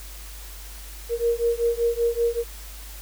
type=beating tone pair; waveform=sine; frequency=466.2 / 471.4 Hz; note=A#4 / A#4; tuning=0 / +19 cents; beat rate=5.2 Hz; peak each=-23 dBFS; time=1.09-2.44 s; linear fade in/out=50 ms; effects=added 50 Hz sine -38 dBFS peak until 3.01 s + white hiss -43 dBFS RMS until 3.01 s